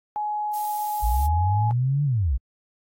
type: tone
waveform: sine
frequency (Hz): 841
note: G#5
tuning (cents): +22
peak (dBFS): -24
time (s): 0.16-1.71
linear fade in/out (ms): 0
type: noise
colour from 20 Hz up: violet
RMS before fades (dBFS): -36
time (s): 0.53-1.27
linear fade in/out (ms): 10
type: linear two-way sweep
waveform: sine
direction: up then down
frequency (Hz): 51.6 to 148 to 51.6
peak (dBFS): -19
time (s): 1.02-2.38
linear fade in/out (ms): 20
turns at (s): 2.04
effects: AAC 48 kbps